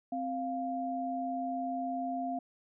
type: tone pair together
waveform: sine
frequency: 261.6 / 698.4 Hz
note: C4 / F5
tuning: 0 / 0 cents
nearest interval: octave + perfect fourth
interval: 1700 cents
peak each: -36 / -34 dBFS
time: 0.12-2.39 s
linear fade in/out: 5 ms
effects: none